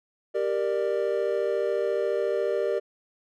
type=chord; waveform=triangle; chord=G minor; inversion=none; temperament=equal with one note detuned; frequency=392 / 466.2 / 594.5 Hz; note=G4 / Bb4 / D5; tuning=0 / 0 / +21 cents; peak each=-26 dBFS; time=0.34-2.8 s; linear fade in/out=20 ms; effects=none